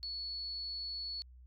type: tone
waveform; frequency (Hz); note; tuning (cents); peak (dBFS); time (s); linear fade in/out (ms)
sine; 4408; C#8; -11; -38; 0.03-1.22; 0
effects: added 62 Hz sine -53 dBFS peak until 1.46 s